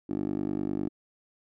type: tone with band-pass filter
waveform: 10% pulse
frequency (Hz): 49.91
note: G1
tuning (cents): +32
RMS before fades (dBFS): -31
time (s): 0.09-0.89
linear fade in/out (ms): 10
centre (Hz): 310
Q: 2.9
effects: none